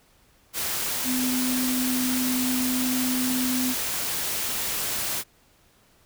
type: tone in noise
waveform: sine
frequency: 253.7 Hz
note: B3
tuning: 47 cents sharp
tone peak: -24 dBFS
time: 1.04-3.75 s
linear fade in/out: 50 ms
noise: white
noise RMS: -28 dBFS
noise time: 0.53-5.24 s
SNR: +1 dB
effects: pink hiss -60 dBFS RMS until 6.05 s